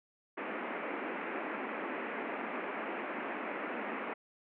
pink band-pass noise, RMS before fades -39 dBFS, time 0.37-4.14 s, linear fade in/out 10 ms, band 220 to 2500 Hz, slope 48 dB/octave, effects none

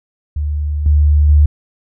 sine tone with level steps, 74.2 Hz, D2, 18 cents sharp, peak -15 / -7 / -5 dBFS, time 0.36-1.46 s, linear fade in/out 5 ms, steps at 0.86 / 1.29 s, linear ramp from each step 2 ms, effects none

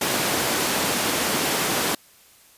pink high-pass noise, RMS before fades -23 dBFS, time 0.01-1.95 s, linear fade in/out 5 ms, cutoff 220 Hz, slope 12 dB/octave, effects white hiss -53 dBFS RMS until 2.57 s + resampled to 32000 Hz

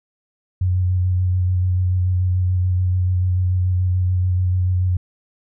sine tone with vibrato, 91.2 Hz, F#2, 24 cents flat, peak -15 dBFS, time 0.61-4.97 s, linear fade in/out 5 ms, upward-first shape square, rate 6.9 Hz, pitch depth 16 cents each way, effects none

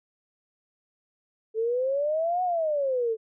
sine exponential two-way sweep, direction up then down, 434.1 to 740 to 434.1 Hz, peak -23 dBFS, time 1.54-3.17 s, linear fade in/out 50 ms, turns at 2.43 s, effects none

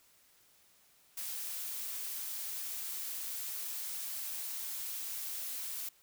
blue noise, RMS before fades -40 dBFS, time 1.17-5.89 s, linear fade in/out 5 ms, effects white hiss -66 dBFS RMS until 6.02 s

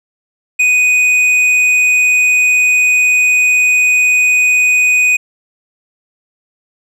sine tone with hard clipping, 2489 Hz, D#7, in tune, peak -9 dBFS, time 0.59-5.17 s, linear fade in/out 10 ms, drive 6 dB, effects none

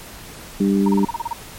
harmonic tone, 99 Hz, G2, 18 cents sharp, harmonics 2 / 3 / 4, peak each -15 / -21 / -23 dBFS, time 0.6-1.05 s, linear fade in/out 5 ms
sine tone bursts, 932.3 Hz, A#5, in tune, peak -20 dBFS, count 9, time 0.86-1.332 s, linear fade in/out 5 ms, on 24 ms, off 32 ms
effects pink hiss -38 dBFS RMS until 1.58 s + MP3 64 kbps

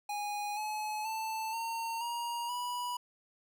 square tone with pitch steps, 825 / 853.6 / 883.2 / 913.8 / 945.5 / 978.3 Hz, G#5 / G#5 / A5 / A#5 / A#5 / B5, -12 / +47 / +6 / -35 / +24 / -17 cents, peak -35 dBFS, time 0.09-2.97 s, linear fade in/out 5 ms, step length 480 ms, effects none

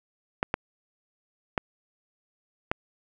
clicks, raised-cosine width 0.5 ms, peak -9 dBFS, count 4, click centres 0.429 / 0.541 / 1.578 / 2.715 s, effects none

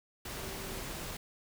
sine tone in noise, 384.3 Hz, G4, 34 cents flat, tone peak -48 dBFS, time 0.37-0.81 s, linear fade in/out 5 ms, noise pink, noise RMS -41 dBFS, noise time 0.25-1.17 s, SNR -10 dB, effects none

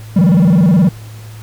triangle tone with vibrato, 176.8 Hz, F3, 22 cents sharp, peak -4 dBFS, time 0.16-0.89 s, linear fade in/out 5 ms, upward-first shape square, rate 19 Hz, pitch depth 190 cents each way, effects added 109 Hz sine -29 dBFS peak until 1.42 s + pink hiss -40 dBFS RMS until 1.42 s

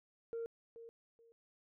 sine tone with echo, 461.2 Hz, A#4, 19 cents flat, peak -37 dBFS, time 0.33-0.46 s, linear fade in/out 0 ms, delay 430 ms, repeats 2, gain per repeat -13 dB, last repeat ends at 1.32 s, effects tanh soft clip ceiling -36 dBFS

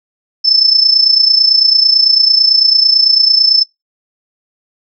sine tone with amplitude modulation, 5270 Hz, E8, 1 cent flat, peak -3 dBFS, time 0.44-3.64 s, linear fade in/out 20 ms, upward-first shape sine, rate 29 Hz, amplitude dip 70%, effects noise-tail reverb RT60 0.2 s tail -26 dB re dry

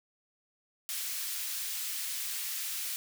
white high-pass noise, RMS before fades -36 dBFS, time 0.89-2.96 s, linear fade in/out 0 ms, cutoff 2000 Hz, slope 12 dB/octave, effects none

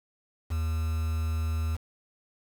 triangle tone with quantisation, 80 Hz, D#2, 49 cents sharp, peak -24 dBFS, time 0.5-1.77 s, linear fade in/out 20 ms, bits 7, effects none

